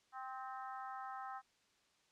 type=harmonic tone with a mistuned harmonic; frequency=261.7 Hz; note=C4; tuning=in tune; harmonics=3 / 4 / 5 / 6 / 7; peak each=-47 / -51 / -49 / -57 / -59 dBFS; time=0.12-1.42 s; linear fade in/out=50 ms; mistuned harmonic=5; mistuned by=-24 cents; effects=white hiss -74 dBFS RMS until 2.11 s + low-pass 6000 Hz 12 dB/octave